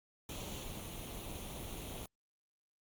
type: noise with comb filter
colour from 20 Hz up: pink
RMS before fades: -44 dBFS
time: 0.29-2.06 s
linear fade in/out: 2 ms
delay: 0.3 ms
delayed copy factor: +0.6
effects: Opus 48 kbps